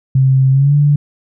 sine tone with pitch glide, 132.8 to 145.66 Hz, C3 to D3, +26 to -14 cents, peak -7 dBFS, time 0.15-0.96 s, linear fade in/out 5 ms, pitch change +160 cents, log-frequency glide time 0.51-0.75 s, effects none

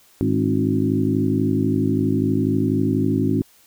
harmonic tone with a mistuned harmonic, 52.2 Hz, G#1, 10 cents sharp, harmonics 2 / 3 / 4 / 5 / 6 / 7, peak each -24 / -26 / -24 / -21 / -25 / -26 dBFS, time 0.21-3.42 s, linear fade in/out 0 ms, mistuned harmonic 5, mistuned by +55 cents, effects white hiss -54 dBFS RMS until 3.66 s

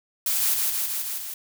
blue noise with echo, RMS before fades -24 dBFS, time 0.26-0.54 s, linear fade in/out 2 ms, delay 160 ms, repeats 5, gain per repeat -2 dB, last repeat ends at 1.34 s, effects none

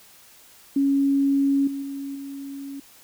sine tone with level steps, 277.1 Hz, C#4, 1 cent flat, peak -17 / -27 / -29 / -32 dBFS, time 0.76-2.8 s, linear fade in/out 5 ms, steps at 1.67 / 1.82 / 2.15 s, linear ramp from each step 5 ms, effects white hiss -51 dBFS RMS until 3.03 s

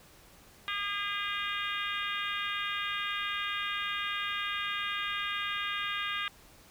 harmonic tone, 406.2 Hz, G#4, 38 cents flat, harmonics 3 / 4 / 5 / 6 / 7 / 8 / 9, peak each -37 / -38 / -39 / -40 / -40 / -41 / -42 dBFS, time 0.68-6.28 s, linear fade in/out 0 ms, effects pink hiss -57 dBFS RMS until 6.7 s

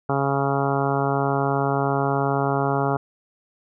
harmonic tone, 138.59 Hz, C#3, in tune, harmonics 1 / 2 / 3 / 4 / 5 / 6 / 7 / 8 / 9 / 10, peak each -25 / -28 / -26 / -31 / -27 / -28 / -32 / -32 / -32 / -33 dBFS, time 0.09-2.97 s, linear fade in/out 5 ms, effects none

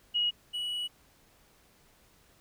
sine / triangle tone pair in turn, 2898 / 2932 Hz, F#7 / F#7, -37 / -16 cents, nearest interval unison, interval 21 cents, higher second, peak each -25 / -30 dBFS, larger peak first, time 0.14-0.31 / 0.53-0.88 s, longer second, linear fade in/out 20 ms, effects pink hiss -63 dBFS RMS until 2.4 s

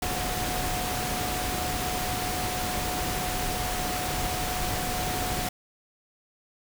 sine tone in noise, 730 Hz, F#5, 24 cents flat, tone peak -33 dBFS, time 0.02-5.49 s, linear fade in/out 5 ms, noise pink, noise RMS -30 dBFS, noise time 0.02-5.49 s, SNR -6 dB, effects none

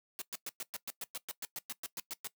white noise bursts, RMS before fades -40 dBFS, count 16, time 0.19-2.272 s, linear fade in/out 0 ms, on 27 ms, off 110 ms, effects noise-tail reverb RT60 0.1 s tail -19 dB re dry + high-pass 150 Hz 12 dB/octave

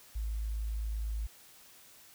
sine tone, 54 Hz, A1, 32 cents flat, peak -32 dBFS, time 0.15-1.27 s, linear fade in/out 10 ms, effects white hiss -57 dBFS RMS until 2.14 s

